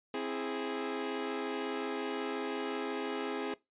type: chord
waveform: sawtooth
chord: C augmented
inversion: none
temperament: equal with one note detuned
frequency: 264.1 / 329.6 / 415.3 Hz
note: C4 / E4 / G#4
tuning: +16 / 0 / 0 cents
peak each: -35 / -37 / -33 dBFS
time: 0.14-3.54 s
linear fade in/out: 2 ms
effects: noise-tail reverb RT60 0.2 s tail -21 dB re dry + resampled to 8000 Hz